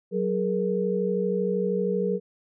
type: tone cluster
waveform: sine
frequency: 187.4 / 419.4 / 472.2 Hz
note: F#3 / G#4 / A#4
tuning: +22 / +17 / +22 cents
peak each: -27 dBFS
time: 0.11-2.2 s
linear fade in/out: 50 ms
effects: none